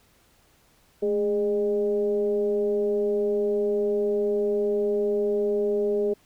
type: tone with frequency modulation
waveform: sine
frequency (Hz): 411.6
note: G#4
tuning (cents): -16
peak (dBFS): -21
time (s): 1.02-6.14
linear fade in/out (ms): 10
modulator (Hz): 197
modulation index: 0.57
effects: pink hiss -61 dBFS RMS until 6.25 s